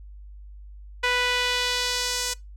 sawtooth tone with band-pass filter sweep, 493.9 Hz, B4, in tune, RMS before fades -25 dBFS, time 1.03-2.34 s, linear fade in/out 10 ms, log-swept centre 2200 to 6700 Hz, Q 1.3, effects noise-tail reverb RT60 0.2 s tail -23 dB re dry + added 50 Hz sine -40 dBFS peak until 2.56 s

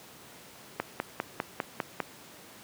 click train, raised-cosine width 0.5 ms, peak -13 dBFS, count 7, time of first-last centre 0.8-2.002 s, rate 4.99 Hz, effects pink hiss -50 dBFS RMS until 2.63 s + high-pass 150 Hz 12 dB/octave

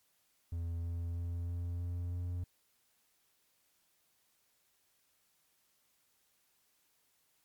triangle tone with pitch steps, 84.5 / 85.24 / 85.98 / 86.73 / 87.48 / 88.24 Hz, E2 / F2 / F2 / F2 / F2 / F2, +43 / -41 / -27 / -11 / +3 / +18 cents, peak -33 dBFS, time 0.52-2.44 s, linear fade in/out 5 ms, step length 320 ms, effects white hiss -74 dBFS RMS until 7.44 s + MP3 96 kbps

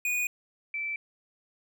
square / sine tone pair in turn, 2465 / 2326 Hz, D#7 / D7, -17 / -17 cents, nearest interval minor second, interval 100 cents, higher first, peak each -27 / -30 dBFS, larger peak first, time 0.05-0.27 / 0.74-0.96 s, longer neither, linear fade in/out 2 ms, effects none

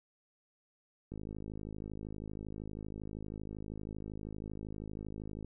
click train, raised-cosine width 3 ms, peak -30 dBFS, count 229, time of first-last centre 1.12-5.446 s, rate 52.7 Hz, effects none

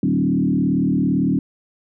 sine tone with frequency modulation, 226.5 Hz, A#3, 50 cents flat, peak -15 dBFS, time 0.03-1.39 s, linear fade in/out 2 ms, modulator 37.8 Hz, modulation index 2, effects none

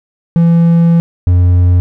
triangle tone pair in turn, 168.3 / 88.97 Hz, E3 / F2, +36 / +33 cents, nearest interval major seventh, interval 1103 cents, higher first, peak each -3 dBFS, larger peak neither, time 0.36-1 / 1.27-1.8 s, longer first, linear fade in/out 0 ms, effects none

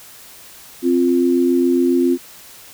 sine tone pair together, 261.6 / 349 Hz, C4 / F4, 0 / -1 cents, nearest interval perfect fourth, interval 499 cents, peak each -15 dBFS, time 0.82-2.18 s, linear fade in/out 50 ms, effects white hiss -41 dBFS RMS until 2.73 s

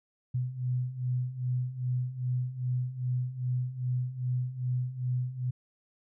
sine beating tone pair, 124 / 126.5 Hz, B2 / B2, +7 / +42 cents, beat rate 2.5 Hz, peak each -34 / -30 dBFS, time 0.34-5.51 s, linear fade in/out 10 ms, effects none

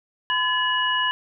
sine tone cluster, 1010 / 1714 / 2913 Hz, B5 / A6 / F#7, +39 / -46 / -28 cents, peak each -24 dBFS, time 0.3-1.11 s, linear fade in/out 0 ms, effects none

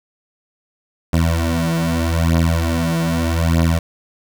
20% pulse beating tone pair, 82.4 / 83.21 Hz, E2 / E2, 0 / +17 cents, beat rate 0.81 Hz, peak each -13 dBFS, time 1.13-3.79 s, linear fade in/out 5 ms, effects 7-bit

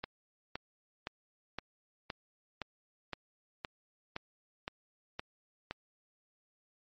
click train, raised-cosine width 0.3 ms, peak -21 dBFS, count 12, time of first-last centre 0.04-5.71 s, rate 1.94 Hz, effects MP3 32 kbps

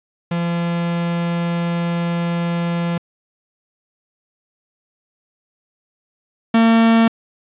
45% pulse tone pair in turn, 171 / 227.4 Hz, F3 / A#3, -36 / -43 cents, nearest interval perfect fourth, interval 493 cents, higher second, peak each -18 / -10 dBFS, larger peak second, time 0.31-2.98 / 6.54-7.08 s, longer first, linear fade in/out 5 ms, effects resampled to 8000 Hz + 8-bit

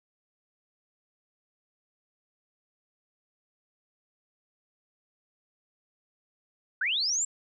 sine linear sweep, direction up, 1396.9 to 7610 Hz, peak -25 dBFS, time 6.81-7.25 s, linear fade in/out 5 ms, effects none

